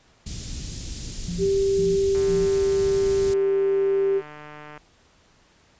pink band-stop noise, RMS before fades -32 dBFS, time 0.26-3.34 s, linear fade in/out 5 ms, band 190 to 5300 Hz, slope 12 dB/octave
sine tone bursts, 174.2 Hz, F3, 4 cents flat, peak -28 dBFS, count 3, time 1.28-2.46 s, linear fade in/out 5 ms, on 180 ms, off 320 ms
sine tone, 392 Hz, G4, in tune, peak -18 dBFS, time 1.38-4.22 s, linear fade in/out 50 ms
click train, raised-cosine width 0.5 ms, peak -26 dBFS, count 395, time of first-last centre 2.15-4.777 s, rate 150 Hz
effects pink hiss -58 dBFS RMS until 5.79 s + resampled to 16000 Hz

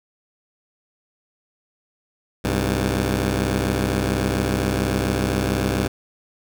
10% pulse tone pair together, 64.29 / 100 Hz, C2 / G2, -30 / +35 cents, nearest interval minor sixth, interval 765 cents, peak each -14 dBFS, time 2.44-5.88 s, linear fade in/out 10 ms, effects none

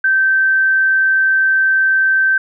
sine tone, 1553 Hz, G6, 17 cents flat, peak -10 dBFS, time 0.04-2.38 s, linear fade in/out 5 ms, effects none

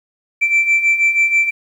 sine beating tone pair, 2334 / 2340.2 Hz, D7 / D7, -11 / -7 cents, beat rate 6.2 Hz, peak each -16 / -11 dBFS, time 0.41-1.51 s, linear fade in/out 20 ms, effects tanh soft clip ceiling -8 dBFS + 8-bit

